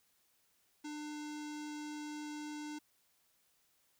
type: tone with low-pass filter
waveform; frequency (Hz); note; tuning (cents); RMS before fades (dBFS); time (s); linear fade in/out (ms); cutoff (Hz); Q
square; 299.4; D4; +33; -44; 0.84-2.79; 10; 6900; 1.9
effects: white hiss -74 dBFS RMS until 3.99 s